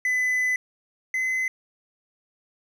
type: tone pair in turn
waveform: triangle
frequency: 2007 / 2039 Hz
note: B6 / C7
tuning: +27 / -45 cents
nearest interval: unison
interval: 28 cents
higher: second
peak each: -19 / -21 dBFS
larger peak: first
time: 0.05-0.56 / 1.14-1.48 s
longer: first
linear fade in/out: 2 ms
effects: none